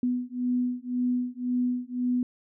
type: beating tone pair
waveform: sine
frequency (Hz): 246.9 / 248.8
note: B3 / B3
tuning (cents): 0 / +13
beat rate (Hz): 1.9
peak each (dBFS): -28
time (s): 0.03-2.23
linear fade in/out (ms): 2
effects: none